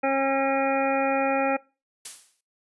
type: harmonic tone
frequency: 271.1 Hz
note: C#4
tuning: 38 cents flat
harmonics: 1 / 2 / 3 / 5 / 6 / 7 / 8 / 9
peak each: -28 / -24 / -26 / -31 / -40 / -36 / -41 / -31 dBFS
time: 0.03-1.57 s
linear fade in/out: 10 ms
type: noise with exponential decay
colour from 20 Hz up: blue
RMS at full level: -31 dBFS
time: 2.05-2.41 s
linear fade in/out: 5 ms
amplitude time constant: 77 ms
effects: noise-tail reverb RT60 0.3 s tail -22 dB re dry + resampled to 24000 Hz